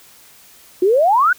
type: exponential sweep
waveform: sine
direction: up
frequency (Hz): 349.2 to 1541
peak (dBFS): -10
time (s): 0.82-1.33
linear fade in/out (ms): 5
effects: white hiss -46 dBFS RMS until 1.38 s